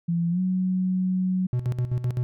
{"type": "tone with pitch glide", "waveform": "sine", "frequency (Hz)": [169.8, 185.17], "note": ["F3", "F#3"], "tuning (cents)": [-48, 2], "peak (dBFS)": -21, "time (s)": [0.08, 1.47], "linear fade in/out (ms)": 10, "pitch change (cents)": 150, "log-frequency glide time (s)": [0.3, 0.4]}
{"type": "tone with tremolo", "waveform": "triangle", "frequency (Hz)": 123.47, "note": "B2", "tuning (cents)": 0, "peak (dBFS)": -19, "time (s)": [1.53, 2.23], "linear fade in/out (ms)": 0, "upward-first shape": "square", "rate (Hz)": 7.8, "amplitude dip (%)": 70}
{"effects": []}